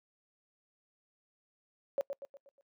sine tone with echo, 556 Hz, C#5, 5 cents sharp, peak -27 dBFS, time 1.98-2.01 s, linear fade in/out 0 ms, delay 120 ms, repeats 5, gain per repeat -7 dB, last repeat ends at 2.61 s, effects noise-tail reverb RT60 0.1 s tail -25 dB re dry + high-pass 300 Hz 12 dB/octave

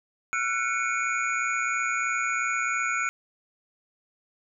sine tone cluster, 1352 / 1475 / 2218 / 2430 / 6800 Hz, E6 / F#6 / C#7 / D#7 / G#8, +43 / -6 / 0 / -42 / +40 cents, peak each -29 / -30 / -30 / -33 / -37 dBFS, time 0.33-3.09 s, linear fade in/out 0 ms, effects none

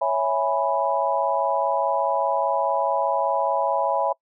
sine chord, C# minor seventh, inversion none, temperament equal, 554.4 / 659.3 / 830.6 / 987.8 Hz, C#5 / E5 / G#5 / B5, 0 / 0 / 0 / 0 cents, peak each -25 dBFS, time 0.01-4.13 s, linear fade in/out 10 ms, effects noise-tail reverb RT60 0.1 s tail -25 dB re dry

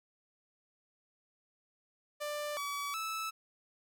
sawtooth tone with pitch steps, 592 / 1141 / 1310 Hz, D5 / C#6 / E6, +14 / +50 / -11 cents, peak -32 dBFS, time 2.2-3.31 s, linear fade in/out 20 ms, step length 370 ms, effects none

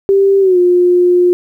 sine tone with pitch glide, 392.8 to 356.1 Hz, G4 to F4, +4 to +34 cents, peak -6 dBFS, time 0.09-1.33 s, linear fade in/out 0 ms, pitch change -170 cents, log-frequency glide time 0.4-0.58 s, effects 8-bit

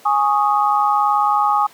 sine chord, Ab suspended fourth, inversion none, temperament just, 830.6 / 1107.5 / 1245.9 Hz, Ab5 / Db6 / Eb6, 0 / -2 / +2 cents, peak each -16 / -20 / -18 dBFS, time 0.05-1.67 s, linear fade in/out 10 ms, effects pink hiss -46 dBFS RMS until 1.73 s + high-pass 300 Hz 12 dB/octave

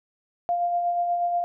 sine tone with tremolo, 698.5 Hz, F5, in tune, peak -20 dBFS, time 0.49-1.44 s, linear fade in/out 0 ms, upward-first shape sine, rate 8.3 Hz, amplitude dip 35%, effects none

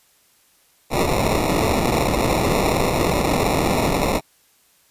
white noise with sample-and-hold, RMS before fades -19 dBFS, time 0.9-4.21 s, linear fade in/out 50 ms, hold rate 1575 Hz, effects white hiss -58 dBFS RMS until 4.9 s + resampled to 32000 Hz

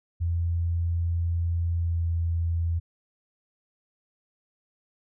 sine tone with pitch glide, 84.9 to 83.97 Hz, F2 to E2, -48 to +33 cents, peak -23 dBFS, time 0.2-2.8 s, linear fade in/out 20 ms, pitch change -19 cents, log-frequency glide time 1.76-2.03 s, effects none

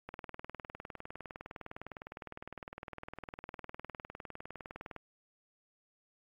click train, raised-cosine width 0.5 ms, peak -28 dBFS, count 97, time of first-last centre 0.09-4.963 s, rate 19.7 Hz, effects AAC 32 kbps

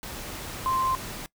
sine tone in noise, 1046 Hz, C6, 1 cent flat, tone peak -23 dBFS, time 0.66-0.95 s, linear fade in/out 0 ms, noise pink, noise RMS -37 dBFS, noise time 0.03-1.26 s, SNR +11 dB, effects noise-tail reverb RT60 0.1 s tail -21 dB re dry

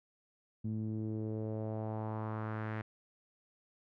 sawtooth tone with low-pass filter sweep, 109 Hz, A2, 16 cents flat, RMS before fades -38 dBFS, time 0.64-2.82 s, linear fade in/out 10 ms, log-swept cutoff 220 to 1900 Hz, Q 2.3, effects none

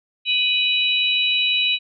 sine tone cluster, 2502 / 2970 / 3896 Hz, D#7 / F#7 / B7, +9 / +6 / -24 cents, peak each -21 dBFS, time 0.25-1.79 s, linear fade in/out 50 ms, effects none

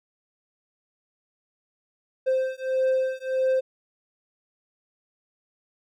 triangle beating tone pair, 521 / 522.6 Hz, C5 / C5, -7 / -2 cents, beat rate 1.6 Hz, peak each -23 dBFS, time 2.26-3.61 s, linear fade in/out 20 ms, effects none

